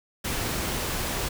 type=noise; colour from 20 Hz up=pink; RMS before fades=-29 dBFS; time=0.24-1.29 s; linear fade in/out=10 ms; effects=none